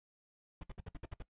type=noise bursts; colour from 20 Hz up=brown; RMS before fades=-43 dBFS; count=8; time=0.61-1.224 s; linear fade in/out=5 ms; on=26 ms; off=58 ms; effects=noise-tail reverb RT60 0.1 s tail -19 dB re dry + resampled to 8000 Hz